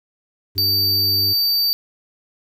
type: harmonic tone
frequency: 98 Hz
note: G2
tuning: in tune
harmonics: 1 / 3 / 4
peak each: -26 / -36 / -38 dBFS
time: 0.55-1.34 s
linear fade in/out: 20 ms
type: tone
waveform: square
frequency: 4626 Hz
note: D8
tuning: 27 cents flat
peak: -16 dBFS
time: 0.58-1.73 s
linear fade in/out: 0 ms
effects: 9-bit